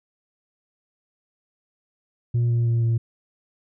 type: tone with pitch steps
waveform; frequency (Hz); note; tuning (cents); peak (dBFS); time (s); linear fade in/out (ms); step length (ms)
sine; 119.1 / 117.8 / 116.51 / 115.24; A#2 / A#2 / A#2 / A#2; +38 / +19 / 0 / -19; -15; 2.34-2.98; 10; 160
effects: tanh soft clip ceiling -17 dBFS